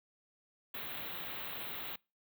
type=band-stop noise; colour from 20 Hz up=white; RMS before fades=-42 dBFS; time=0.74-1.96 s; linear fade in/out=5 ms; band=4000 to 14000 Hz; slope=96 dB/octave; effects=noise-tail reverb RT60 0.3 s tail -26 dB re dry + high-pass 80 Hz 12 dB/octave